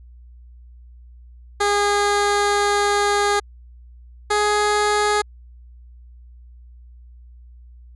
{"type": "tone pair in turn", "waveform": "15% pulse", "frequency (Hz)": [408.8, 417.4], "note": ["G#4", "G#4"], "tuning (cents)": [-27, 9], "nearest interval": "unison", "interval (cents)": 36, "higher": "second", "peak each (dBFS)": -10, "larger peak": "neither", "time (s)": [[1.6, 3.4], [4.3, 5.22]], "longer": "first", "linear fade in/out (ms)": 10, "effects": ["added 60 Hz sine -41 dBFS peak until 7.95 s", "resampled to 24000 Hz"]}